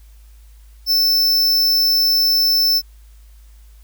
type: tone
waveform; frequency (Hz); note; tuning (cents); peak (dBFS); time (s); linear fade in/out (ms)
square; 5300; E8; +9; -13; 0.86-2.82; 50
effects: added 53 Hz sine -41 dBFS peak until 3.83 s + white hiss -57 dBFS RMS until 3.83 s